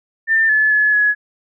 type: tone with pitch steps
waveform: sine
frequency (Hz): 1793 / 1725 / 1708 / 1687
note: A6 / A6 / G#6 / G#6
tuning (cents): +32 / -35 / +48 / +27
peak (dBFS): -11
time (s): 0.27-1.15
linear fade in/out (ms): 50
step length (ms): 220
effects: none